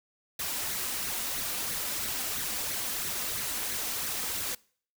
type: noise with flanger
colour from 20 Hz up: white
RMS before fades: -33 dBFS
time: 0.39-4.55 s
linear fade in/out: 5 ms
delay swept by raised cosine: 0.48 to 4.08 ms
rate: 3 Hz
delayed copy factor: +0.55
effects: noise-tail reverb RT60 0.5 s tail -24 dB re dry